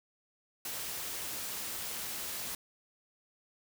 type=noise; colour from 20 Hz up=white; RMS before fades=-39 dBFS; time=0.65-2.55 s; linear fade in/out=2 ms; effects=none